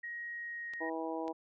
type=tone with pitch glide; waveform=sine; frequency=1887 to 1872.9 Hz; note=A#6 to A#6; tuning=+21 to +8 cents; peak=-39 dBFS; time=0.03-0.9 s; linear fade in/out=10 ms; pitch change=-13 cents; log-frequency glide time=0.3-0.79 s
type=clicks; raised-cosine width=0.2 ms; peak=-33 dBFS; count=2; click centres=0.736 / 1.28 s
type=harmonic tone; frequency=162 Hz; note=E3; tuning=30 cents flat; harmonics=2 / 3 / 4 / 5 / 6; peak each=-39 / -41 / -42 / -43 / -44 dBFS; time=0.8-1.33 s; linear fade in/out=20 ms
effects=none